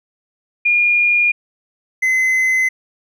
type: tone pair in turn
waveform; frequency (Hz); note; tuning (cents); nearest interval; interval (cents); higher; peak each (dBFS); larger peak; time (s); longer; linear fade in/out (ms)
sine / triangle; 2424 / 2045; D#7 / C7; -46 / -40; minor third; 294; first; -11; neither; 0.65-1.32 / 2.02-2.69; neither; 10
effects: none